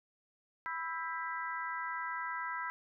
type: harmonic tone with a mistuned harmonic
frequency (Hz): 329.6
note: E4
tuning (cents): 0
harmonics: 3 / 4 / 5 / 6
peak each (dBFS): -40 / -41 / -42 / -43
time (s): 0.66-2.7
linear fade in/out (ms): 0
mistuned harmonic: 5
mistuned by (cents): -50
effects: none

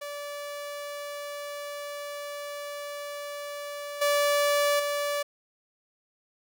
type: tone with level steps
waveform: sawtooth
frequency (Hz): 579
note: D5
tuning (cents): -25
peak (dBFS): -31 / -18 / -23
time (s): 0.01-5.23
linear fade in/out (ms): 10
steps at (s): 4.01 / 4.79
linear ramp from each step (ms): 10
effects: none

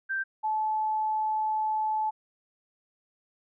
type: tone pair in turn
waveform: sine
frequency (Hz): 1568 / 865.4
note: G6 / A5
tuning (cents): 0 / -29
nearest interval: minor seventh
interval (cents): 1029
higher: first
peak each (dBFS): -27 / -25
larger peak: second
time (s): 0.09-0.24 / 0.43-2.11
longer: second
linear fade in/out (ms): 20
effects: none

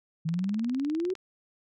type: exponential sweep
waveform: sine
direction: up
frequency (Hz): 157.2 to 382.5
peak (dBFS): -26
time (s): 0.25-1.14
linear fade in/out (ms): 10
type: click train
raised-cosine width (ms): 0.2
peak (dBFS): -26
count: 18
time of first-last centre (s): 0.29-1.153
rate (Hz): 19.7
effects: none

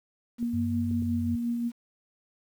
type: tone with tremolo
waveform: sine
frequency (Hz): 236.4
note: A#3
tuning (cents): +24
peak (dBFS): -25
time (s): 0.38-1.72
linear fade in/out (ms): 50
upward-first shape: sine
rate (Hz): 5.6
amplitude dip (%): 30
type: clicks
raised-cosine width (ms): 3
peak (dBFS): -30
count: 3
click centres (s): 0.428 / 0.912 / 1.023
type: tone with pitch glide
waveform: sine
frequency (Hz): 95 to 91.82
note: F#2 to F#2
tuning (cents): +46 to -13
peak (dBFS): -30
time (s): 0.53-1.36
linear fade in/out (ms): 10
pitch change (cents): -59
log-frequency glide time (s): 0.92-1.12
effects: 9-bit

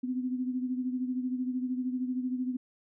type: beating tone pair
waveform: sine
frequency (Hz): 251.7 / 264.7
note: B3 / C4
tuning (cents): +33 / +20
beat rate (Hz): 13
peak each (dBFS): -30 / -37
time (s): 0.03-2.57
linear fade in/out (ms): 10
effects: none

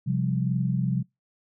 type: chord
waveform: sine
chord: C suspended fourth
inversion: none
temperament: just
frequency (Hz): 130.81 / 174.42 / 196.22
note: C3 / F3 / G3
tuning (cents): 0 / -2 / +2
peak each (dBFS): -25 / -27 / -30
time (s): 0.06-1.03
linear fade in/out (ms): 20
effects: noise-tail reverb RT60 0.2 s tail -24 dB re dry

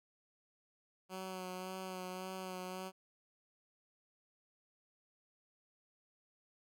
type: tone with vibrato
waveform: 10% pulse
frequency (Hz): 185.8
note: F#3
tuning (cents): +7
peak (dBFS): -34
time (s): 1.09-2.92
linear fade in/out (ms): 50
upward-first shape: sine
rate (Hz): 1.8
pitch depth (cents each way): 23
effects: none

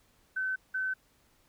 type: tone pair in turn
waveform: sine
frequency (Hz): 1525 / 1525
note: G6 / G6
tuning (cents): -48 / -48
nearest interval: unison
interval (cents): 0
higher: neither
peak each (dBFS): -29 / -29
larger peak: neither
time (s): 0.36-0.56 / 0.74-0.94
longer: neither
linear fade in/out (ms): 10
effects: pink hiss -67 dBFS RMS until 1.48 s

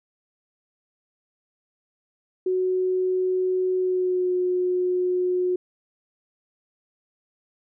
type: tone with pitch glide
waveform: sine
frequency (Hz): 370 to 362.8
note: F#4 to F#4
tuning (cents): 0 to -34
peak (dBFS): -20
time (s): 2.46-5.56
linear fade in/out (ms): 5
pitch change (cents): -34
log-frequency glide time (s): 3.77-4.33
effects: none

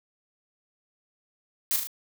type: noise with echo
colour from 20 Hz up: blue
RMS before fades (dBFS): -25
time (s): 1.71-1.76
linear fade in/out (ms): 0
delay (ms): 37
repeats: 3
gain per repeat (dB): -4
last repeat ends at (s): 1.871
effects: none

